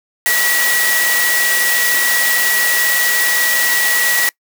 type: tone in noise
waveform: sine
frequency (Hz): 1931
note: B6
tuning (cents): -39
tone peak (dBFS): -15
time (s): 0.26-4.29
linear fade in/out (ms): 0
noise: white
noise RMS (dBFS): -17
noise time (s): 0.26-4.29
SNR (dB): -1
effects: noise-tail reverb RT60 0.1 s tail -24 dB re dry + high-pass 400 Hz 12 dB/octave